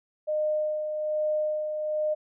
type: tone with tremolo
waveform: sine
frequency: 611 Hz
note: D#5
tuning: 32 cents flat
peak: -23 dBFS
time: 0.27-2.15 s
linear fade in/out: 20 ms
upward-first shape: sine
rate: 1.2 Hz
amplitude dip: 45%
effects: none